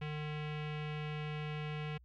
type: tone with low-pass filter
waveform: square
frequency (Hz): 151.1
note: D3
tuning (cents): +50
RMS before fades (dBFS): -40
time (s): 0.01-1.98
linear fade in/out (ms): 10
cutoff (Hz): 2700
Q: 3.1
effects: added 61 Hz sine -58 dBFS peak until 2.04 s